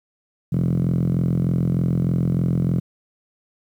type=tone with band-pass filter; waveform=5% pulse; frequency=43.29 Hz; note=F1; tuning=14 cents flat; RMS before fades=-20 dBFS; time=0.52-2.8 s; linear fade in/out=10 ms; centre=150 Hz; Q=5.3; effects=9-bit